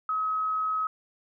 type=tone; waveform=sine; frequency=1276 Hz; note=D#6; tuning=43 cents sharp; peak=-25 dBFS; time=0.09-0.87 s; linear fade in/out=2 ms; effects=none